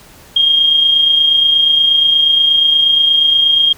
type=tone with amplitude modulation; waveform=sine; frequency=3229 Hz; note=G#7; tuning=49 cents flat; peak=-6 dBFS; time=0.36-3.73 s; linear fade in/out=5 ms; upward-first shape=sine; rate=28.4 Hz; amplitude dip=40%; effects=pink hiss -41 dBFS RMS until 3.77 s